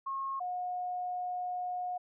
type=tone pair in turn; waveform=sine; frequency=1083 / 722.8 Hz; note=C#6 / F#5; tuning=-41 / -41 cents; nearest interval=perfect fifth; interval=700 cents; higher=first; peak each=-33 / -33 dBFS; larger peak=neither; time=0.06-0.4 / 0.4-1.98 s; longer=second; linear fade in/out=10 ms; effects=none